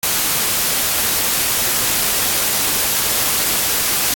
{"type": "noise", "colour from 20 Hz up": "white", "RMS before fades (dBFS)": -17, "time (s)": [0.03, 4.14], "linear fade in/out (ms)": 2, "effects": ["AAC 64 kbps"]}